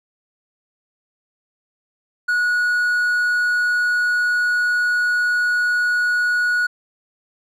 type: tone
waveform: triangle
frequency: 1459 Hz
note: F#6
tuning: 25 cents flat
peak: -14 dBFS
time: 2.28-6.67 s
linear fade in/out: 10 ms
effects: none